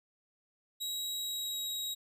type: tone with pitch glide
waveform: sawtooth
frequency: 3842 to 3818 Hz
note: B7 to A#7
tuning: -48 to +41 cents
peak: -32 dBFS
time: 0.8-1.95 s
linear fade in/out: 20 ms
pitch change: -11 cents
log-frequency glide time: 1.16-1.77 s
effects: none